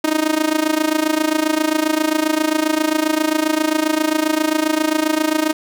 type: tone with amplitude modulation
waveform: sawtooth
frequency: 311.1 Hz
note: D#4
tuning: in tune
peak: -8 dBFS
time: 0.04-5.53 s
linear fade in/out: 5 ms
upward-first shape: sine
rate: 27.5 Hz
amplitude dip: 85%
effects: none